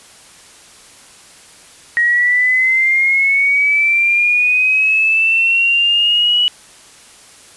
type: linear sweep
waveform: sine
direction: up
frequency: 1886 to 2947 Hz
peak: -10 dBFS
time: 1.97-6.48 s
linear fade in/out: 0 ms
effects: white hiss -42 dBFS RMS until 7.56 s + resampled to 24000 Hz